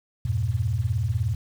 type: chord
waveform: sine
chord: E diminished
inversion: none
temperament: just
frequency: 82.41 / 98.89 / 118.67 Hz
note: E2 / G2 / Bb2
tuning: 0 / +16 / +31 cents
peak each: -29 / -26 / -25 dBFS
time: 0.25-1.35 s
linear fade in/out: 5 ms
effects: 8-bit